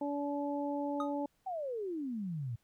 harmonic tone, 286.7 Hz, D4, 42 cents flat, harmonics 1 / 2 / 3, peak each -35 / -38 / -40 dBFS, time 0.01-1.26 s, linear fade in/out 5 ms
triangle tone with exponential decay, 1244.5 Hz, D#6, in tune, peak -30 dBFS, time 1-1.14 s, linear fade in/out 2 ms, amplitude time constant 30 ms
sine exponential sweep, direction down, 784 to 110.4 Hz, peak -35 dBFS, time 1.46-2.56 s, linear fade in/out 10 ms
effects pink hiss -75 dBFS RMS until 2.63 s

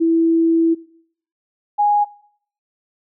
sine tone pair in turn, 329.6 / 826.9 Hz, E4 / G#5, 0 / -8 cents, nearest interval octave + major third, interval 1592 cents, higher second, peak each -12 dBFS, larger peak neither, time 0-0.75 / 1.78-2.05 s, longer first, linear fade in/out 20 ms, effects noise-tail reverb RT60 0.6 s tail -19 dB re dry

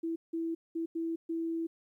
sine tone bursts at uneven times, 329.6 Hz, E4, in tune, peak -31 dBFS, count 5, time 0.03-0.16 / 0.33-0.55 / 0.75-0.86 / 0.95-1.16 / 1.29-1.67 s, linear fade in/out 10 ms, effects 12-bit

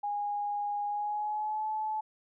sine tone with pitch glide, 822 to 863.9 Hz, G#5 to A5, -18 to -32 cents, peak -30 dBFS, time 0.03-2.01 s, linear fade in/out 10 ms, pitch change +86 cents, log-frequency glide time 0.87-1.66 s, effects none

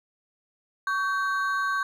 triangle ring-modulated tone, 1339 Hz, E6, 27 cents sharp, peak -19 dBFS, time 0.87-1.83 s, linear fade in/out 2 ms, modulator 216 Hz, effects none

